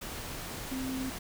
sine tone in noise, 261.6 Hz, C4, in tune, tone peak -33 dBFS, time 0.71-1.1 s, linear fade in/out 10 ms, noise pink, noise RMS -40 dBFS, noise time 0.01-1.19 s, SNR +4 dB, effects none

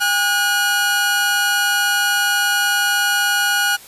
sawtooth tone pair together, 809.6 / 1450 Hz, G#5 / F#6, -44 / -35 cents, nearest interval minor seventh, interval 1009 cents, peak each -19 / -12 dBFS, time 0-3.77 s, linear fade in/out 20 ms, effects white hiss -41 dBFS RMS until 3.87 s + resampled to 32000 Hz

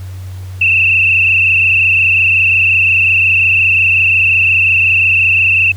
sine tone with frequency modulation, 2651 Hz, E7, 9 cents sharp, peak -7 dBFS, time 0.61-5.72 s, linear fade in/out 5 ms, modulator 25.6 Hz, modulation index 3.7, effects added 93 Hz sine -23 dBFS peak until 5.76 s + pink hiss -41 dBFS RMS until 5.76 s

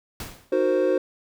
pink noise with exponential decay, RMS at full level -32 dBFS, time 0.2-0.6 s, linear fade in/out 2 ms, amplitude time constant 85 ms
triangle chord, C half-diminished seventh, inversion first, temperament equal, 311.1 / 370 / 466.2 / 523.3 Hz, Eb4 / Gb4 / Bb4 / C5, 0 / 0 / 0 / 0 cents, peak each -25 / -21 / -26 / -20 dBFS, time 0.52-0.98 s, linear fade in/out 5 ms
effects none

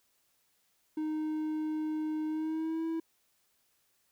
triangle tone with pitch glide, 309.8 to 326.3 Hz, D#4 to E4, -7 to -18 cents, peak -29 dBFS, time 0.97-3 s, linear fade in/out 5 ms, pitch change +89 cents, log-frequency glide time 2.27-2.86 s, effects white hiss -73 dBFS RMS until 4.11 s

